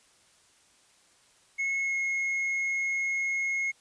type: tone with pitch glide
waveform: triangle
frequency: 2180 to 2164 Hz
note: C#7 to C#7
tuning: -29 to -42 cents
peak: -25 dBFS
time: 1.58-3.72 s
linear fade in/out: 20 ms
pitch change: -13 cents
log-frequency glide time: 1.81-1.95 s
effects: white hiss -62 dBFS RMS until 3.8 s + resampled to 22050 Hz